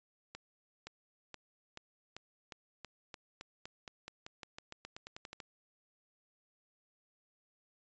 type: accelerating click train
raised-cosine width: 0.2 ms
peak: -28 dBFS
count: 23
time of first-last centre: 0.35-5.402 s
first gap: 520 ms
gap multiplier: 0.91
effects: resampled to 16000 Hz